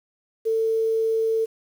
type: tone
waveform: sine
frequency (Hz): 447.2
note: A4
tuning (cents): +28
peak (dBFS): -19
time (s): 0.45-1.46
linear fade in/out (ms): 20
effects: 8-bit